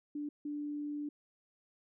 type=tone bursts at uneven times; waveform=sine; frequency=293.7 Hz; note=D4; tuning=in tune; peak=-36 dBFS; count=2; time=0.15-0.29 / 0.45-1.09 s; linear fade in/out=5 ms; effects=none